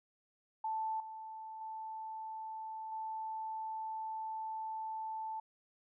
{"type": "tone with level steps", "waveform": "sine", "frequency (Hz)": 880, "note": "A5", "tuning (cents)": 0, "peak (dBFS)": [-34, -44, -41, -38], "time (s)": [0.64, 5.4], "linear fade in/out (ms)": 5, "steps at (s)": [1, 1.61, 2.92], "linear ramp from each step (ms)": 2, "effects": []}